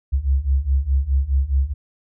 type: beating tone pair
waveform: sine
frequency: 65.41 / 70.21 Hz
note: C2 / C#2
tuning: 0 / +23 cents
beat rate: 4.8 Hz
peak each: -20 / -18 dBFS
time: 0.12-1.74 s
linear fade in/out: 20 ms
effects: none